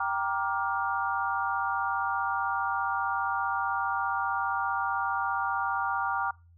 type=chord; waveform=sine; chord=G minor seventh; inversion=none; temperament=just; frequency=784 / 940.8 / 1176 / 1411.2 Hz; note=G5 / Bb5 / D6 / F6; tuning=0 / +16 / +2 / +18 cents; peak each=-32 dBFS; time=0-6.31 s; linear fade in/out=5 ms; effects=noise-tail reverb RT60 0.3 s tail -24 dB re dry + added 85 Hz sine -54 dBFS peak until 6.57 s